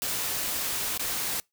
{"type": "noise with dropouts", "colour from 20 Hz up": "white", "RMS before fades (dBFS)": -30, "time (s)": [0.02, 1.4], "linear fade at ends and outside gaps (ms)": 0, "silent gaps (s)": [0.976, 0.995], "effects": ["noise-tail reverb RT60 0.2 s tail -26 dB re dry"]}